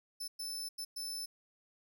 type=tone bursts at uneven times; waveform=sawtooth; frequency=5274 Hz; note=E8; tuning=in tune; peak=-36 dBFS; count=4; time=0.2-0.28 / 0.39-0.69 / 0.78-0.85 / 0.96-1.26 s; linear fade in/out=10 ms; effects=none